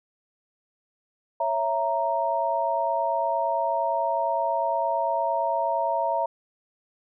sine chord, A# diminished, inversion first, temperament equal with one note detuned, 554.4 / 663.1 / 932.3 Hz, C#5 / E5 / A#5, 0 / +10 / 0 cents, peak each -30 / -26 / -25 dBFS, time 1.4-6.26 s, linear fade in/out 5 ms, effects none

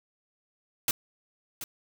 white noise with echo, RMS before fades -25 dBFS, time 0.88-0.91 s, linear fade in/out 2 ms, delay 730 ms, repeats 1, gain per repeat -12 dB, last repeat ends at 1.64 s, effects none

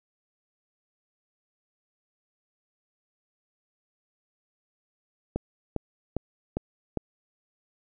click train, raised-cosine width 2 ms, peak -14 dBFS, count 5, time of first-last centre 5.36-6.973 s, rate 2.48 Hz, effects none

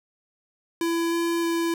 square tone with pitch steps, 335.1 / 337.8 / 335.2 Hz, E4 / E4 / E4, +29 / +42 / +29 cents, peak -23 dBFS, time 0.81-1.74 s, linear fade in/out 2 ms, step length 310 ms, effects none

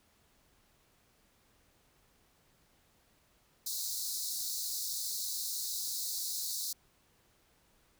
pink high-pass noise, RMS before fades -37 dBFS, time 3.66-6.73 s, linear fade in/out 5 ms, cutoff 3900 Hz, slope 96 dB/octave, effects pink hiss -69 dBFS RMS until 7.99 s

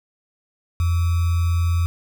sine tone with sample-and-hold, 85.3 Hz, F2, 40 cents flat, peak -16 dBFS, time 0.8-1.86 s, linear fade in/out 0 ms, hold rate 1225 Hz, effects none

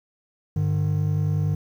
triangle tone pair together, 100.6 / 151.15 Hz, G2 / D#3, +45 / -50 cents, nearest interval perfect fifth, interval 705 cents, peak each -21 / -20 dBFS, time 0.56-1.55 s, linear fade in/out 5 ms, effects tanh soft clip ceiling -10 dBFS + 9-bit

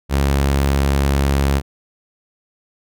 sawtooth tone, 69.3 Hz, C#2, in tune, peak -10 dBFS, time 0.09-1.62 s, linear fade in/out 50 ms, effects none

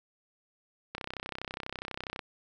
click train, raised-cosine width 0.3 ms, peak -20 dBFS, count 41, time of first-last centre 0.95-2.192 s, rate 32.2 Hz, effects none

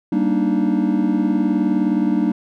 triangle chord, Eb major seventh, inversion first, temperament just, 194.45 / 233.3 / 291.7 / 311.1 Hz, G3 / Bb3 / D4 / Eb4, -14 / +2 / -12 / 0 cents, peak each -19 dBFS, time 0.12-2.32 s, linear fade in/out 5 ms, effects none

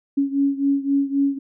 sine beating tone pair, 277.2 / 281 Hz, C#4 / C#4, 0 / +24 cents, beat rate 3.8 Hz, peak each -19 / -22 dBFS, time 0.17-1.39 s, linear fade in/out 10 ms, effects none

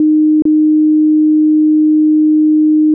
sine tone with dropouts, 307.4 Hz, D#4, 21 cents flat, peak -6 dBFS, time 0-2.94 s, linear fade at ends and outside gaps 2 ms, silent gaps 0.422-0.453 s, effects none

